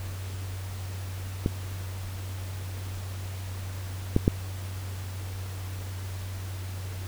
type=clicks; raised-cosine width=3 ms; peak=-11 / -7 / -6 dBFS; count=3; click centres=1.461 / 4.164 / 4.279 s; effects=added 94 Hz sine -33 dBFS peak until 7.07 s + pink hiss -44 dBFS RMS until 7.07 s